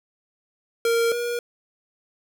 square tone pair in turn, 463.9 / 477.5 Hz, A#4 / A#4, -8 / +42 cents, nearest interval minor second, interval 50 cents, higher second, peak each -19 / -25 dBFS, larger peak first, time 0.85-1.12 / 1.12-1.39 s, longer neither, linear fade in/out 2 ms, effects none

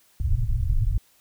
pink low-pass noise, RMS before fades -22 dBFS, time 0.2-0.98 s, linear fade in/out 2 ms, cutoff 130 Hz, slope 96 dB/octave, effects white hiss -60 dBFS RMS until 1.2 s

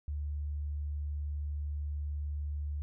sine tone, 73.42 Hz, D2, in tune, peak -33 dBFS, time 0.08-2.82 s, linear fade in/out 0 ms, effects none

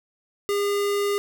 square tone, 405.6 Hz, G#4, 41 cents flat, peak -22 dBFS, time 0.49-1.18 s, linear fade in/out 0 ms, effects none

